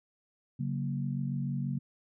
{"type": "chord", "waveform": "sine", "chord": "F# major", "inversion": "second", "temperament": "equal", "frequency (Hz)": [138.59, 185, 233.1], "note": ["C#3", "F#3", "A#3"], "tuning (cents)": [0, 0, 0], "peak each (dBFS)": [-32, -37, -37], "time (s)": [0.59, 1.79], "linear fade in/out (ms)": 10, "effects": []}